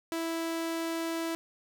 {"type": "tone", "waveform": "sawtooth", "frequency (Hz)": 329.6, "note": "E4", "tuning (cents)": 0, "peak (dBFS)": -27, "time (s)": [0.12, 1.35], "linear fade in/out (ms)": 0, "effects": []}